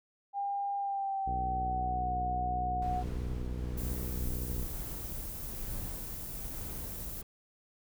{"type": "tone with pitch glide", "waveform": "sine", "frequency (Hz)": [801, 730.3], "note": ["G5", "F#5"], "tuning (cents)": [37, -23], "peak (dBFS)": -31, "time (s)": [0.33, 3.04], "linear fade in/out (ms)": 50, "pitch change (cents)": -160, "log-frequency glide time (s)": [0.77, 2.15]}
{"type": "harmonic tone", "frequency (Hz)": 61.74, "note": "B1", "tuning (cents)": 0, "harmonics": [1, 2, 3, 4, 5, 6, 7, 8], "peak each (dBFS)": [-36, -42, -46, -48, -50, -52, -53, -54], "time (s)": [1.26, 4.65], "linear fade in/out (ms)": 20}
{"type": "noise with tremolo", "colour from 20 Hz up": "brown", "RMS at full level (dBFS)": -39, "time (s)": [2.82, 7.23], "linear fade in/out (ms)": 2, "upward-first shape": "triangle", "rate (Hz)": 1.1, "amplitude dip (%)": 40}
{"type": "noise", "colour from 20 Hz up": "violet", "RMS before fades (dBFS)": -43, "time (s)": [3.77, 7.22], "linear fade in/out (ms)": 10}
{"effects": []}